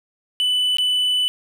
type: tone with dropouts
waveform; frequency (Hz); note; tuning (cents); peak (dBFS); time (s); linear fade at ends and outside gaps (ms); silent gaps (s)
triangle; 2989; F#7; +17; -15; 0.4-1.28; 0; 0.77-0.784
effects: none